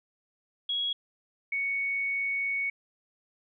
sine tone pair in turn, 3322 / 2224 Hz, G#7 / C#7, 0 / +5 cents, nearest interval perfect fifth, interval 695 cents, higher first, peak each -27 / -27 dBFS, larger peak neither, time 0.69-0.93 / 1.52-2.7 s, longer second, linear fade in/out 5 ms, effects none

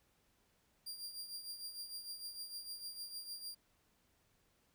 sawtooth tone with tremolo, 4772 Hz, D8, 27 cents sharp, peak -39 dBFS, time 0.86-3.55 s, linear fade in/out 10 ms, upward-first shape triangle, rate 6.6 Hz, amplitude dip 70%, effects pink hiss -75 dBFS RMS until 4.74 s

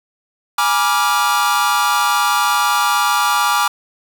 45% pulse chord, G# diminished seventh, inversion none, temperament equal with one note detuned, 830.6 / 968 / 1174.7 / 1396.9 Hz, G#5 / B5 / D6 / F6, 0 / -35 / 0 / 0 cents, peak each -20 / -20 / -17 / -20 dBFS, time 0.58-3.68 s, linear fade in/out 5 ms, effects none

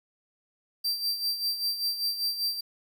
45% pulse tone with tremolo, 4699 Hz, D8, in tune, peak -24 dBFS, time 0.84-2.61 s, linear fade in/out 10 ms, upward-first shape sine, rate 5.1 Hz, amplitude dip 65%, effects 10-bit

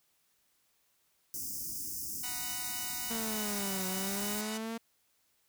white band-stop noise, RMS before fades -39 dBFS, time 1.34-4.41 s, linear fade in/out 0 ms, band 360 to 5000 Hz, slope 96 dB/octave
5% pulse chord, B major seventh, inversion second, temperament equal, 740 / 932.3 / 987.8 / 1244.5 Hz, F#5 / A#5 / B5 / D#6, 0 / 0 / 0 / 0 cents, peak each -31 / -37 / -32 / -37 dBFS, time 2.23-4.58 s, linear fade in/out 10 ms
sawtooth linear two-way sweep, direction down then up, 230 to 185.6 to 230 Hz, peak -32 dBFS, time 3.1-4.78 s, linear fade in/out 10 ms, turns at 3.87 s
effects white hiss -73 dBFS RMS until 5.48 s

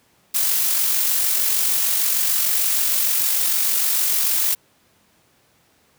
blue noise with amplitude modulation, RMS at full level -18 dBFS, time 0.34-4.55 s, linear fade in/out 10 ms, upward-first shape sine, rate 46.6 Hz, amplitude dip 30%, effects pink hiss -59 dBFS RMS until 5.98 s + high-pass 100 Hz 12 dB/octave

